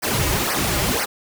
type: noise with flanger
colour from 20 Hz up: pink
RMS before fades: -21 dBFS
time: 0.02-1.06 s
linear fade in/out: 20 ms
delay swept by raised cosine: 0.27 to 4.57 ms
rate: 2 Hz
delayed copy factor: -0.95
effects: none